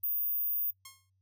sine tone, 14917 Hz, A#9, in tune, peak -29 dBFS, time 0.03-0.71 s, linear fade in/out 10 ms
5% pulse tone with exponential decay, 1075 Hz, C6, 47 cents sharp, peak -32 dBFS, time 0.85-1.1 s, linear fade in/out 5 ms, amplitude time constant 54 ms
effects noise-tail reverb RT60 0.1 s tail -23 dB re dry + added 95 Hz sine -70 dBFS peak until 1.21 s

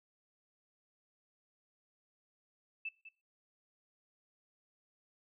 sine tone with echo, 2637 Hz, E7, in tune, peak -37 dBFS, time 2.85-2.89 s, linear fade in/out 5 ms, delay 200 ms, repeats 1, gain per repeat -12 dB, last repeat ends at 3.09 s, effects noise-tail reverb RT60 0.4 s tail -22 dB re dry

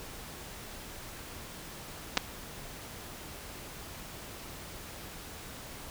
clicks, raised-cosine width 0.2 ms, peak -8 dBFS, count 2, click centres 2.172 / 2.176 s, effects pink hiss -45 dBFS RMS until 5.9 s

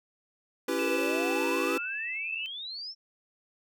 square chord, C# half-diminished seventh, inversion none, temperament equal with one note detuned, 277.2 / 336.7 / 392 / 493.9 Hz, C#4 / E4 / G4 / B4, 0 / +37 / 0 / 0 cents, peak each -35 / -33 / -34 / -33 dBFS, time 0.68-1.78 s, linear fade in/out 5 ms
sine exponential sweep, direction up, 410.6 to 5500 Hz, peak -36 dBFS, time 0.78-2.95 s, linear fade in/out 50 ms
sine tone, 2637 Hz, E7, in tune, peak -33 dBFS, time 0.79-2.46 s, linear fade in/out 0 ms
effects none

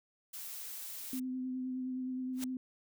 blue noise, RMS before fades -44 dBFS, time 0.33-1.2 s, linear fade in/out 10 ms
sine tone with vibrato, 256.3 Hz, C4, 36 cents flat, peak -35 dBFS, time 1.13-2.57 s, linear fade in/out 2 ms, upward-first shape triangle, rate 9.6 Hz, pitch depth 21 cents each way
white noise with exponential growth, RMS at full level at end -37 dBFS, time 2.33-2.44 s, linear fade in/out 2 ms, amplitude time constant 22 ms
effects none

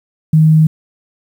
sine tone, 157 Hz, D#3, 16 cents sharp, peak -5 dBFS, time 0.33-0.67 s, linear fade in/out 5 ms, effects 7-bit

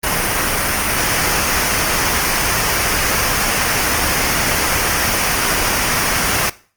pink noise with comb filter, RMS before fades -17 dBFS, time 0.03-6.5 s, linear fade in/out 10 ms, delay 0.26 ms, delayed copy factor -0.5, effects noise-tail reverb RT60 0.4 s tail -18 dB re dry + Opus 32 kbps

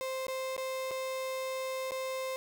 35% pulse tone with dropouts, 523.3 Hz, C5, in tune, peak -32 dBFS, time 0.01-2.36 s, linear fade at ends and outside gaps 0 ms, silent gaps 0.268-0.282 / 0.565-0.579 / 0.91-0.914 / 1.909-1.919 s, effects 10-bit

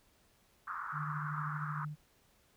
white band-pass noise, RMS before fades -41 dBFS, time 0.67-1.85 s, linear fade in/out 5 ms, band 1100 to 1400 Hz, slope 48 dB/octave
sine tone with tremolo, 150.3 Hz, D3, 40 cents sharp, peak -36 dBFS, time 0.92-1.96 s, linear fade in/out 50 ms, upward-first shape triangle, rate 13 Hz, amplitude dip 40%
effects pink hiss -69 dBFS RMS until 2.56 s

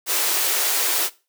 white high-pass noise, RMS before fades -21 dBFS, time 0.06-1.1 s, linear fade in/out 50 ms, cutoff 320 Hz, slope 96 dB/octave, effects noise-tail reverb RT60 0.3 s tail -19 dB re dry

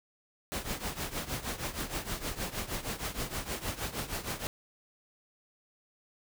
pink noise with tremolo, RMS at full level -33 dBFS, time 0.52-4.47 s, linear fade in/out 0 ms, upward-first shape triangle, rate 6.4 Hz, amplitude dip 85%, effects none

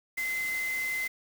sine tone in noise, 2057 Hz, C7, 30 cents flat, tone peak -29 dBFS, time 0.17-1.08 s, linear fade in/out 10 ms, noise white, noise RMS -41 dBFS, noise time 0.17-1.08 s, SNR +9 dB, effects none

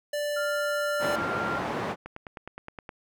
square tone, 587.3 Hz, D5, in tune, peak -28 dBFS, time 0.13-1.16 s, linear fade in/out 5 ms
sine tone with pitch glide, 1396.9 to 1386.4 Hz, F6 to F6, 0 to -13 cents, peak -30 dBFS, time 0.36-1.59 s, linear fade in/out 10 ms, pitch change -13 cents, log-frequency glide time 0.54-1.12 s
white band-pass noise, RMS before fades -31 dBFS, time 0.99-1.96 s, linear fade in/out 50 ms, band 110 to 1000 Hz, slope 12 dB/octave
click train, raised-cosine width 0.5 ms, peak -24 dBFS, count 9, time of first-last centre 2.06-2.892 s, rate 9.62 Hz
effects none

